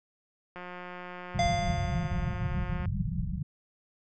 click train, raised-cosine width 0.5 ms, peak -27 dBFS, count 412, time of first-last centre 0.56-2.856 s, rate 179 Hz
white low-pass noise, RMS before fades -31 dBFS, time 1.34-3.43 s, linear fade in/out 10 ms, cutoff 190 Hz, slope 96 dB/octave
square tone with exponential decay, 693 Hz, F5, 14 cents flat, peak -24 dBFS, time 1.39-2.77 s, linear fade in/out 2 ms, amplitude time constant 300 ms
effects resampled to 16000 Hz

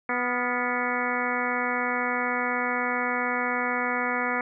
harmonic tone with a mistuned harmonic, 246.9 Hz, B3, in tune, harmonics 1 / 2 / 3 / 4 / 5 / 6 / 7 / 8 / 9, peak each -33 / -33 / -33 / -33 / -33 / -33 / -33 / -33 / -33 dBFS, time 0.09-4.41 s, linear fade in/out 2 ms, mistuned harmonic 6, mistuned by -68 cents, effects none

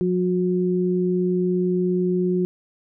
sine tone pair together, 180 / 362.9 Hz, F#3 / F#4, -47 / -34 cents, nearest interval octave, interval 1213 cents, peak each -21 dBFS, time 0.01-2.45 s, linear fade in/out 0 ms, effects none

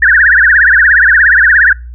sine tone with vibrato, 1661.2 Hz, G#6, in tune, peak -3 dBFS, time 0.02-1.73 s, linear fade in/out 5 ms, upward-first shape triangle, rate 17 Hz, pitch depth 250 cents each way, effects noise-tail reverb RT60 0.3 s tail -26 dB re dry + added 60 Hz sine -24 dBFS peak until 1.94 s

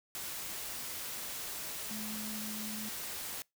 sine tone in noise, 214.5 Hz, A3, 44 cents flat, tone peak -41 dBFS, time 1.91-2.89 s, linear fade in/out 0 ms, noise white, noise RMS -41 dBFS, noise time 0.15-3.42 s, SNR -3 dB, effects noise-tail reverb RT60 0.2 s tail -25 dB re dry

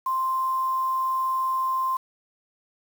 sine tone with quantisation, 1046.5 Hz, C6, in tune, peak -22 dBFS, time 0.06-1.97 s, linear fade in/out 5 ms, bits 7, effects none

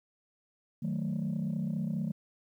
sine chord, D# diminished, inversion none, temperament equal, 155.56 / 185 / 220 Hz, D#3 / F#3 / A3, 0 / 0 / 0 cents, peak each -33 dBFS, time 0.82-2.12 s, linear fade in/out 10 ms, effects tanh soft clip ceiling -26 dBFS + 11-bit

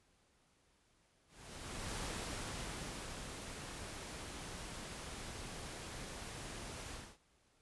pink noise with ADSR envelope, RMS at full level -42 dBFS, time 1.27-7.18 s, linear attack 690 ms, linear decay 1300 ms, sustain -5 dB, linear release 250 ms, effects pink hiss -73 dBFS RMS until 7.61 s + resampled to 24000 Hz

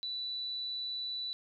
sine tone, 3965 Hz, B7, 6 cents sharp, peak -35 dBFS, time 0.03-1.33 s, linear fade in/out 0 ms, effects none

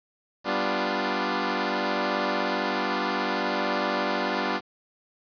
10% pulse chord, G dominant seventh, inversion none, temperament equal, 196 / 246.9 / 293.7 / 349.2 Hz, G3 / B3 / D4 / F4, 0 / 0 / 0 / 0 cents, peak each -22 dBFS, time 0.44-4.61 s, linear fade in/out 50 ms, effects resampled to 11025 Hz + 8-bit

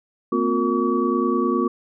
sine tone cluster, 228.1 / 257.9 / 358 / 460.4 / 1138 Hz, A#3 / C4 / F4 / A#4 / C#6, -37 / -25 / +43 / -22 / +45 cents, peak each -25 / -23 / -22 / -28 / -25 dBFS, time 0.32-1.68 s, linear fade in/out 5 ms, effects none

